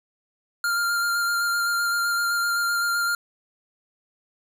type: tone with vibrato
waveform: square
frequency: 1396.9 Hz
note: F6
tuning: in tune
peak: -22 dBFS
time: 0.64-3.15 s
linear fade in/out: 2 ms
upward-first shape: square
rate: 7.8 Hz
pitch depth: 12 cents each way
effects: none